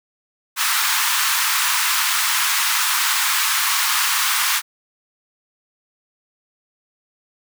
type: high-pass noise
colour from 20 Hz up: pink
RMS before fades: -19 dBFS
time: 0.56-4.62 s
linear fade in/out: 50 ms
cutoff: 960 Hz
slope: 48 dB/octave
effects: none